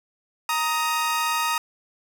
sawtooth tone pair together, 932.3 / 1255.3 Hz, A#5 / D#6, 0 / +15 cents, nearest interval perfect fourth, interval 515 cents, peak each -21 dBFS, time 0.49-1.58 s, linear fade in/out 2 ms, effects none

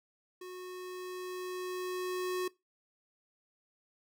square tone with level ramp, 365.6 Hz, F#4, 21 cents flat, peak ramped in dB -44 to -32 dBFS, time 0.41-2.48 s, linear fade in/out 5 ms, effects noise-tail reverb RT60 0.2 s tail -20 dB re dry

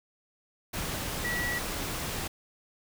sine tone in noise, 1937 Hz, B6, 34 cents flat, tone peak -30 dBFS, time 1.24-1.59 s, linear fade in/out 10 ms, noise pink, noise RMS -34 dBFS, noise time 0.73-2.28 s, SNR +1 dB, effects none

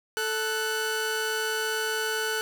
sawtooth tone pair together, 439.8 / 1487.4 Hz, A4 / F#6, -1 / +9 cents, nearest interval octave + major sixth, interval 2110 cents, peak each -26 / -25 dBFS, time 0.17-2.41 s, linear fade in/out 0 ms, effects none

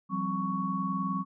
sine tone cluster, 172.5 / 192.1 / 262.2 / 1113 Hz, F3 / G3 / C4 / C#6, -21 / -35 / +4 / +7 cents, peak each -36 / -32 / -37 / -32 dBFS, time 0.09-1.25 s, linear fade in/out 50 ms, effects none

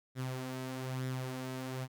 sawtooth tone with flanger, 129.5 Hz, C3, 17 cents flat, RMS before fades -39 dBFS, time 0.15-1.88 s, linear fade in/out 50 ms, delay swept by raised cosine 0.54 to 4.64 ms, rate 1.1 Hz, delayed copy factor +0.5, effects none

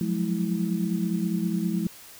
sine tone cluster, 177 / 186.7 / 212.1 / 326.5 Hz, F3 / F#3 / G#3 / E4, +23 / +16 / +37 / -17 cents, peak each -27 / -32 / -28 / -32 dBFS, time 0.01-1.87 s, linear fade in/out 2 ms, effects white hiss -47 dBFS RMS until 2.19 s

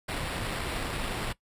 pink noise with sample-and-hold, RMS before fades -33 dBFS, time 0.08-1.33 s, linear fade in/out 10 ms, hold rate 6300 Hz, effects noise-tail reverb RT60 0.1 s tail -19 dB re dry + resampled to 32000 Hz

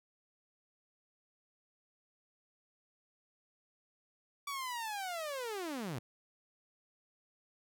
sawtooth linear sweep, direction down, 1152 to 106.3 Hz, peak -34 dBFS, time 4.47-5.99 s, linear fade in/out 5 ms, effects none

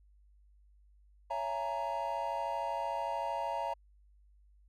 triangle chord, A# half-diminished seventh, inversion first, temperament just, 559.4 / 671.3 / 839.1 / 932.3 Hz, C#5 / E5 / G#5 / A#5, +16 / +31 / +18 / 0 cents, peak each -39 / -37 / -39 / -34 dBFS, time 1.3-3.74 s, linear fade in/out 10 ms, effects added 50 Hz sine -60 dBFS peak until 4.68 s

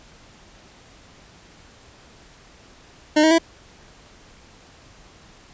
25% pulse tone with pitch steps, 304.5 / 317.1 / 330.1 Hz, D#4 / D#4 / E4, -37 / +33 / +2 cents, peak -9 dBFS, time 3.16-3.385 s, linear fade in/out 10 ms, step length 75 ms, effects pink hiss -49 dBFS RMS until 5.53 s + resampled to 16000 Hz

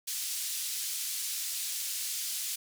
white band-pass noise, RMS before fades -35 dBFS, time 0.07-2.56 s, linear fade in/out 10 ms, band 3500 to 12000 Hz, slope 12 dB/octave, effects none

